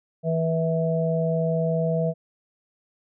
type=harmonic tone; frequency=163.1 Hz; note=E3; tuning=18 cents flat; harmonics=1 / 3 / 4; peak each=-23 / -27 / -26 dBFS; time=0.23-2.14 s; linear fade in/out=50 ms; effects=none